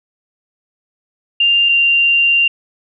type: tone pair in turn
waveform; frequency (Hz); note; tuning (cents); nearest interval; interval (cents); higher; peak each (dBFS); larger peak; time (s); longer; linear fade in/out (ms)
sine; 2794 / 2778; F7 / F7; 0 / -10; unison; 10; first; -9; neither; 1.4-1.69 / 1.69-2.48; second; 5
effects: none